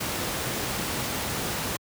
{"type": "noise", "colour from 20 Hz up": "pink", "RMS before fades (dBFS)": -29, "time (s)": [0, 1.77], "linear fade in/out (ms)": 10, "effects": ["high-pass 80 Hz 12 dB/octave"]}